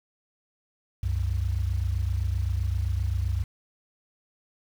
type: tone pair together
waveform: sine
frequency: 66.9 / 94.61 Hz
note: C2 / F#2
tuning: +39 / +39 cents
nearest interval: tritone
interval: 600 cents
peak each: -26 dBFS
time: 1.03-3.44 s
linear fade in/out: 5 ms
effects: tanh soft clip ceiling -16 dBFS + 8-bit